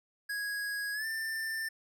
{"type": "tone with pitch glide", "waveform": "square", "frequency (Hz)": [1657, 1786.2], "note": ["G#6", "A6"], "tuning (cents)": [-4, 26], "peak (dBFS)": -34, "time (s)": [0.29, 1.69], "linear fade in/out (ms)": 10, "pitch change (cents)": 130, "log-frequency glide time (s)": [0.93, 1.06], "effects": []}